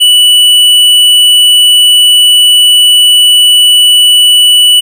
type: tone with tanh clipping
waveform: sine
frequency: 2960 Hz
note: F#7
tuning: in tune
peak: -3 dBFS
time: 0-4.81 s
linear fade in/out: 20 ms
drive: 12 dB
effects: none